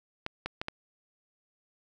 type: clicks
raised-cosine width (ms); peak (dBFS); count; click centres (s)
0.3; -17; 4; 0.264 / 0.46 / 0.615 / 0.684
effects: none